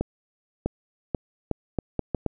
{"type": "accelerating click train", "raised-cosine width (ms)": 2, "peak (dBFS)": -11, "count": 8, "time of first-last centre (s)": [0.01, 2.263], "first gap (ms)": 650, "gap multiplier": 0.75, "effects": []}